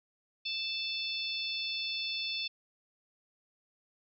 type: harmonic tone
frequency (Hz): 880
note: A5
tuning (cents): 0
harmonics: 3 / 4 / 5 / 6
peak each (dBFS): -38 / -37 / -39 / -42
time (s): 0.45-2.48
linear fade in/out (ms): 10
effects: none